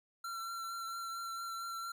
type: tone with vibrato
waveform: square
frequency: 1359 Hz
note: F6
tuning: 48 cents flat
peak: -40 dBFS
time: 0.24-1.92 s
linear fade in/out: 5 ms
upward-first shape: triangle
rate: 4.4 Hz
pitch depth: 20 cents each way
effects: none